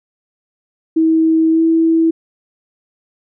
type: tone with pitch glide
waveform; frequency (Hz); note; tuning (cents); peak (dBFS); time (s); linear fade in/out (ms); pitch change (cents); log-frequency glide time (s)
sine; 321.9 to 326.6; E4 to E4; -41 to -16; -9; 0.96-2.11; 10; +25; 1.5-1.62
effects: none